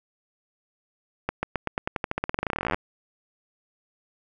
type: accelerating click train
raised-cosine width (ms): 0.5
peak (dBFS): -10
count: 30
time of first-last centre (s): 1.29-2.745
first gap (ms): 140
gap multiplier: 0.91
effects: none